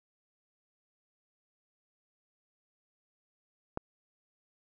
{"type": "click", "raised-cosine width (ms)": 1, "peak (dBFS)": -19, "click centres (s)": 3.774, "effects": []}